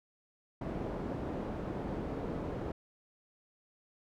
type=low-pass noise; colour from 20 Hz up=white; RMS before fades=-38 dBFS; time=0.61-2.72 s; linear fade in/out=5 ms; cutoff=450 Hz; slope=12 dB/octave; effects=none